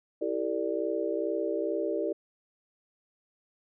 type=chord; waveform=sine; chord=E half-diminished seventh; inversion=none; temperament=equal with one note detuned; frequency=329.6 / 392 / 454.2 / 587.3 Hz; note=E4 / G4 / Bb4 / D5; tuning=0 / 0 / -45 / 0 cents; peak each=-33 dBFS; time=0.21-2.13 s; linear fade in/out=10 ms; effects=none